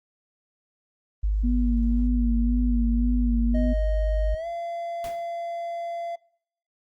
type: tone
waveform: sine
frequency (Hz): 51.3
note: G#1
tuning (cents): -21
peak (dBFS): -20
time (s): 1.23-4.35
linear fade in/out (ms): 10
type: tone with vibrato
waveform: sine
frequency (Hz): 239.6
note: A#3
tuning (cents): +48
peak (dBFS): -23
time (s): 1.43-3.74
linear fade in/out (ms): 20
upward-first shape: sine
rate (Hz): 1.9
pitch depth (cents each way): 45
type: tone with pitch glide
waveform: triangle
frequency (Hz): 622.3 to 682.6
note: D#5 to F5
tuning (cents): 0 to -40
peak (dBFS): -27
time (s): 3.54-6.16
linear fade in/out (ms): 10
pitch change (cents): +160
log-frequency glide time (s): 4.35-4.47
type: noise with exponential decay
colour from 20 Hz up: pink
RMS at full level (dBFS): -38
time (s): 5.04-5.28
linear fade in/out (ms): 2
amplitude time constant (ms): 52
effects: noise-tail reverb RT60 0.7 s tail -24 dB re dry + Opus 32 kbps